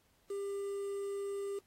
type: tone with quantisation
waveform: triangle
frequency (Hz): 398.9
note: G4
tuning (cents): +30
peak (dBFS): -34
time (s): 0.3-1.59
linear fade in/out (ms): 5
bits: 9
effects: pink hiss -72 dBFS RMS until 1.66 s + AAC 48 kbps